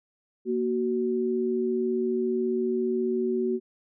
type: tone pair together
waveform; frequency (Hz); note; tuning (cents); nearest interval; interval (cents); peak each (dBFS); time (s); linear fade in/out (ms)
sine; 235.4 / 373.6; A#3 / F#4; +17 / +17; minor sixth; 800; -28 / -25; 0.45-3.6; 50
effects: none